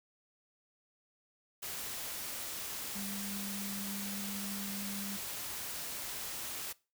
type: tone in noise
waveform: sine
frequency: 200 Hz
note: G3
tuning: 35 cents sharp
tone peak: -41 dBFS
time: 2.95-5.17 s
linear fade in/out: 10 ms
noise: white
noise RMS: -41 dBFS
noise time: 1.62-6.73 s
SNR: -3 dB
effects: noise-tail reverb RT60 0.3 s tail -21 dB re dry